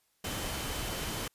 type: tone in noise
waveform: sine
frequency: 3056 Hz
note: G7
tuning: 45 cents flat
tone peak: -46 dBFS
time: 0.24-1.28 s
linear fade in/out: 5 ms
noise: pink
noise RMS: -36 dBFS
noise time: 0.24-1.28 s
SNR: -13 dB
effects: white hiss -73 dBFS RMS until 1.34 s + resampled to 32000 Hz